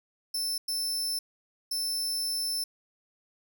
sawtooth tone bursts at uneven times, 5300 Hz, E8, 9 cents sharp, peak -26 dBFS, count 3, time 0.34-0.58 / 0.68-1.19 / 1.71-2.64 s, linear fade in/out 5 ms, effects none

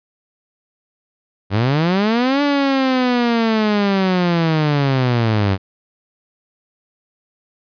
sawtooth linear two-way sweep, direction up then down, 93.3 to 290 to 93.3 Hz, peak -10 dBFS, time 1.5-5.58 s, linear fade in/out 50 ms, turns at 2.42 s, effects resampled to 11025 Hz

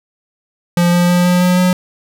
square tone with pitch steps, 174.1 / 175.62 / 177.14 / 178.68 / 180.24 / 181.81 Hz, F3 / F3 / F3 / F3 / F#3 / F#3, -5 / +10 / +25 / +40 / -45 / -30 cents, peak -10 dBFS, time 0.77-1.73 s, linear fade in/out 2 ms, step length 160 ms, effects none

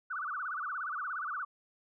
sine tone with vibrato, 1318.5 Hz, E6, in tune, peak -34 dBFS, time 0.1-1.45 s, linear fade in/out 10 ms, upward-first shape sine, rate 17 Hz, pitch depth 250 cents each way, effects none

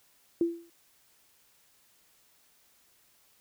sine tone with exponential decay, 338.1 Hz, E4, 44 cents sharp, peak -20 dBFS, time 0.41-0.7 s, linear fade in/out 2 ms, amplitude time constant 63 ms, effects white hiss -65 dBFS RMS until 3.4 s

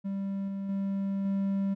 triangle tone with level steps, 196.2 Hz, G3, 2 cents sharp, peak -28 / -30 / -26 / -24 dBFS, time 0.04-1.75 s, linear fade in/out 20 ms, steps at 0.48 / 0.69 / 1.25 s, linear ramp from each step 2 ms, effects none

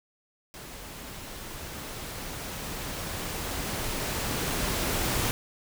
pink noise with level ramp, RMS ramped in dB -43 to -27 dBFS, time 0.54-5.31 s, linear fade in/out 0 ms, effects none

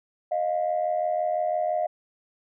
sine tone pair together, 622.1 / 708 Hz, D#5 / F5, 0 / +23 cents, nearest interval major second, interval 223 cents, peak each -25 dBFS, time 0.31-1.87 s, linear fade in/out 10 ms, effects tanh soft clip ceiling -16 dBFS

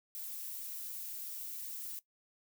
violet noise, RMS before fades -43 dBFS, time 0.15-1.99 s, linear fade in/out 0 ms, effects noise-tail reverb RT60 0.1 s tail -18 dB re dry

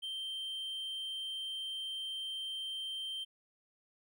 triangle tone, 3136 Hz, G7, in tune, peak -36 dBFS, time 0.02-3.25 s, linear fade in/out 20 ms, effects none

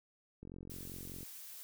click train, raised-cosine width 3 ms, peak -36 dBFS, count 37, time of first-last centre 0.43-1.23 s, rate 45 Hz
blue noise, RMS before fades -50 dBFS, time 0.7-1.63 s, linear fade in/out 0 ms
effects none

